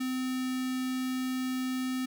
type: tone with notch filter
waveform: square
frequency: 257.1 Hz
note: C4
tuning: 30 cents flat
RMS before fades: -32 dBFS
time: 0-2.06 s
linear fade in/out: 10 ms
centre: 720 Hz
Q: 1.6
effects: none